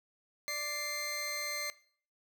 20% pulse tone pair together, 587.3 / 2093 Hz, D5 / C7, 0 / 0 cents, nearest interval octave + minor seventh, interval 2200 cents, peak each -37 / -30 dBFS, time 0.48-1.7 s, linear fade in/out 0 ms, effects noise-tail reverb RT60 0.5 s tail -19 dB re dry

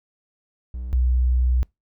triangle / sine tone pair in turn, 61.74 / 62.28 Hz, B1 / B1, 0 / +15 cents, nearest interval unison, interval 15 cents, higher second, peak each -26 / -16 dBFS, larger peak second, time 0.74-0.93 / 0.93-1.63 s, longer second, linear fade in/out 0 ms, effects noise-tail reverb RT60 0.2 s tail -26 dB re dry

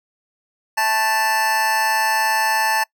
25% pulse tone with amplitude modulation, 880 Hz, A5, in tune, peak -10 dBFS, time 0.77-2.84 s, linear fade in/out 10 ms, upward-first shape sine, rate 223 Hz, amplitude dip 60%, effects noise-tail reverb RT60 0.1 s tail -24 dB re dry

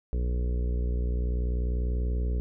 harmonic tone, 60.4 Hz, B1, 38 cents flat, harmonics 1 / 2 / 3 / 4 / 5 / 6 / 7 / 8 / 9, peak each -25 / -39 / -40 / -46 / -45 / -50 / -42 / -48 / -52 dBFS, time 0.13-2.4 s, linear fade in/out 0 ms, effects none

